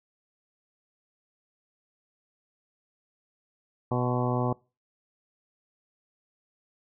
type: harmonic tone with a mistuned harmonic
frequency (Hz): 123.7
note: B2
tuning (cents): +3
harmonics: 1 / 2 / 3 / 4 / 5 / 6 / 7 / 8 / 9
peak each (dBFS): -28 / -31 / -33 / -34 / -35 / -36 / -36 / -37 / -38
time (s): 3.91-4.53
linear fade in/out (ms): 5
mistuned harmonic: 8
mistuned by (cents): +49
effects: noise-tail reverb RT60 0.3 s tail -24 dB re dry